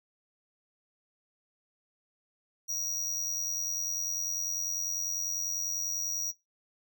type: tone with amplitude modulation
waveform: square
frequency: 5760 Hz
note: F#8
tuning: 47 cents flat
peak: -28 dBFS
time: 2.68-6.32 s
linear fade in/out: 20 ms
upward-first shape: sine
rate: 90.1 Hz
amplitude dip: 55%
effects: noise-tail reverb RT60 0.2 s tail -20 dB re dry